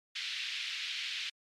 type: band-pass noise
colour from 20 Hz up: white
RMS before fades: -38 dBFS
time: 0.15-1.3 s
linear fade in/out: 10 ms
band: 2100 to 3900 Hz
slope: 24 dB/octave
effects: MP3 96 kbps